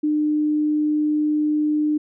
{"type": "tone", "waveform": "sine", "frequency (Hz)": 301.7, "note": "D4", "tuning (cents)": 47, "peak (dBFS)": -17, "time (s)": [0.03, 1.98], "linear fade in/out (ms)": 10, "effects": []}